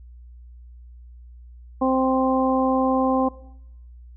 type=harmonic tone; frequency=261.6 Hz; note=C4; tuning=in tune; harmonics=1 / 2 / 3 / 4; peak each=-20 / -23 / -25 / -26 dBFS; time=1.81-3.29 s; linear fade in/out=10 ms; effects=noise-tail reverb RT60 0.8 s tail -20 dB re dry + added 60 Hz sine -41 dBFS peak until 4.16 s

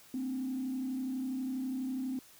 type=tone with frequency modulation; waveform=sine; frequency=260 Hz; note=C4; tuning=11 cents flat; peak=-32 dBFS; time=0.14-2.19 s; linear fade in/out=2 ms; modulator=32.2 Hz; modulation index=0.51; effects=tanh soft clip ceiling -28 dBFS + white hiss -58 dBFS RMS until 2.39 s

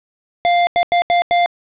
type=tone bursts at uneven times; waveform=square; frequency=698.5 Hz; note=F5; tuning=in tune; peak=-12 dBFS; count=5; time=0.45-0.67 / 0.76-0.83 / 0.92-1.02 / 1.1-1.22 / 1.31-1.46 s; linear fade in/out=0 ms; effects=resampled to 8000 Hz + 7-bit

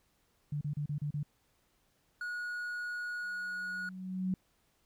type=tone bursts; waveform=sine; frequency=146.83 Hz; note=D3; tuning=in tune; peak=-32 dBFS; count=6; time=0.52-1.231 s; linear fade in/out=5 ms; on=91 ms; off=33 ms
type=tone; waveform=triangle; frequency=1452 Hz; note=F#6; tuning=33 cents flat; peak=-34 dBFS; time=2.21-3.89 s; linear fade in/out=2 ms
type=tone with exponential growth; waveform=sine; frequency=186.1 Hz; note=F#3; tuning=10 cents sharp; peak=-28 dBFS; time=3.23-4.34 s; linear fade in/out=2 ms; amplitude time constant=240 ms
effects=pink hiss -73 dBFS RMS until 4.85 s

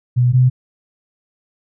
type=tone pair in turn; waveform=sine; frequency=123.47 / 127.09 Hz; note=B2 / C3; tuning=0 / -50 cents; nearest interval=minor second; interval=50 cents; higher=second; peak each=-10 / -8 dBFS; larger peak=second; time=0.16-0.33 / 0.33-0.5 s; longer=neither; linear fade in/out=20 ms; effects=none

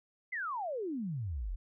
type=exponential sweep; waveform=sine; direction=down; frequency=2114 to 37.68 Hz; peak=-34 dBFS; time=0.32-1.56 s; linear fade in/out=10 ms; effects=none

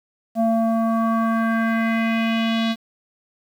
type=tone with low-pass filter sweep; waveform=square; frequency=226.3 Hz; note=A3; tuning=49 cents sharp; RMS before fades=-20 dBFS; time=0.35-2.76 s; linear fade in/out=50 ms; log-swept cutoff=660 to 3800 Hz; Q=3.1; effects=8-bit

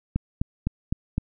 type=click train; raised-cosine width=5 ms; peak=-11 dBFS; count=5; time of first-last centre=0.16-1.18 s; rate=3.92 Hz; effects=none

